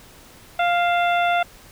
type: harmonic tone with a mistuned harmonic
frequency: 698.5 Hz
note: F5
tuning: in tune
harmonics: 1 / 2 / 3 / 4 / 5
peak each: -18 / -24 / -28 / -30 / -32 dBFS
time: 0.59-1.43 s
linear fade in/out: 5 ms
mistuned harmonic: 4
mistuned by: -61 cents
effects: pink hiss -47 dBFS RMS until 1.71 s